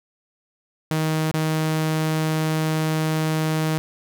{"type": "tone with dropouts", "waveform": "sawtooth", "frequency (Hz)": 157.3, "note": "D#3", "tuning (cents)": 19, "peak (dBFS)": -16, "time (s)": [0.91, 3.78], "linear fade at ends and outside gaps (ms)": 0, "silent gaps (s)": [1.313, 1.34], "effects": []}